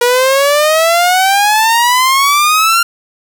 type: exponential sweep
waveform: sawtooth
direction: up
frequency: 478.1 to 1396.9 Hz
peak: -4 dBFS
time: 0.01-2.83 s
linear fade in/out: 5 ms
effects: 7-bit